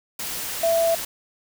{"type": "tone in noise", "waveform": "sine", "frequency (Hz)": 665, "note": "E5", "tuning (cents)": 15, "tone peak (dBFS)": -17, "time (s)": [0.63, 0.95], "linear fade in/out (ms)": 5, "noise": "white", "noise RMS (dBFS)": -30, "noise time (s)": [0.19, 1.05], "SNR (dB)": 10, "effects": []}